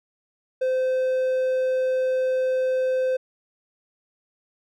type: tone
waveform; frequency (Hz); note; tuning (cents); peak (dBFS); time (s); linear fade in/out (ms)
triangle; 516; C5; -24; -18; 0.61-3.17; 10
effects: none